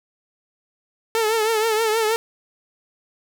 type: tone with vibrato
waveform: sawtooth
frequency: 441.5 Hz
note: A4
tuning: 6 cents sharp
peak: -14 dBFS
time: 1.15-2.16 s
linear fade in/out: 0 ms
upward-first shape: triangle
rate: 6.3 Hz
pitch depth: 81 cents each way
effects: none